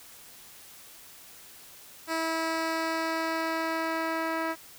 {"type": "tone with low-pass filter sweep", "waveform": "10% pulse", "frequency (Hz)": 324.8, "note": "E4", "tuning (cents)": -26, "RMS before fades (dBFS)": -30, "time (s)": [2.07, 4.56], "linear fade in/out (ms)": 50, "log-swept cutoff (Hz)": [9400, 2600], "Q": 0.7, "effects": ["white hiss -50 dBFS RMS until 4.78 s"]}